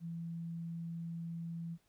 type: tone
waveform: sine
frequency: 167.3 Hz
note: E3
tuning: 26 cents sharp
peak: -39 dBFS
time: 0-1.78 s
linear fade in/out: 50 ms
effects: pink hiss -75 dBFS RMS until 1.88 s